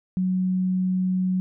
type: tone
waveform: sine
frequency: 185 Hz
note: F#3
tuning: in tune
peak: -20 dBFS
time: 0.17-1.4 s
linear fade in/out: 0 ms
effects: none